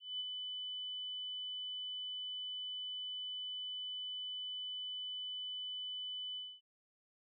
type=tone with ADSR envelope; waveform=sine; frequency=3000 Hz; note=F#7; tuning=23 cents sharp; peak=-36 dBFS; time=0-6.61 s; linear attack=200 ms; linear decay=24 ms; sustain=-4 dB; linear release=250 ms; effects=none